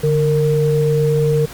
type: tone pair together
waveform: sine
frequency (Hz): 146.83 / 461.1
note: D3 / A#4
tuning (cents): 0 / -19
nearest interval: octave + minor sixth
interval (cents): 1981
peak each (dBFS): -15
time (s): 0.03-1.46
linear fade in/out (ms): 10
effects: pink hiss -35 dBFS RMS until 1.53 s + Opus 48 kbps